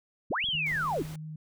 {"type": "linear two-way sweep", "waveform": "sine", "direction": "up then down", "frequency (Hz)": [32.69, 3401, 224], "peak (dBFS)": -27, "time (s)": [0.3, 1.03], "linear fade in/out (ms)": 10, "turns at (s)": 0.46}
{"type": "clicks", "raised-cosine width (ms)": 5, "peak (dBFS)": -35, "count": 10, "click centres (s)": [0.442, 0.488, 0.551, 0.72, 0.76, 0.844, 0.908, 0.973, 1.021, 1.052]}
{"type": "tone with vibrato", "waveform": "sine", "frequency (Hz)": 155.56, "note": "D#3", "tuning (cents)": 0, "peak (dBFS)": -37, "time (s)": [0.53, 1.36], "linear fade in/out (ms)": 5, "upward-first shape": "sine", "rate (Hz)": 7.2, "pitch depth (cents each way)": 8}
{"type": "noise", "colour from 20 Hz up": "pink", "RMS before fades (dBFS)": -47, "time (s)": [0.66, 1.16], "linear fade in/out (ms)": 5}
{"effects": []}